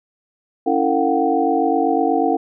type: tone cluster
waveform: sine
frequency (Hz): 280 / 328.7 / 454.4 / 716 / 764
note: C#4 / E4 / A#4 / F5 / G5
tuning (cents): +18 / -5 / -44 / +43 / -45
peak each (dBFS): -21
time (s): 0.66-2.37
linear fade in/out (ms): 10
effects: none